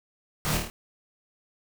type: noise with echo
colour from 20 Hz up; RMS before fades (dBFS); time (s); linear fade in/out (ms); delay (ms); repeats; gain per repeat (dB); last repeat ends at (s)
pink; -28; 0.45-0.57; 0; 26; 5; -3; 0.7
effects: none